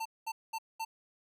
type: tone bursts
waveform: square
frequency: 896 Hz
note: A5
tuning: 31 cents sharp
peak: -35 dBFS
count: 4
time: 0-0.85 s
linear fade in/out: 10 ms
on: 55 ms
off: 210 ms
effects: none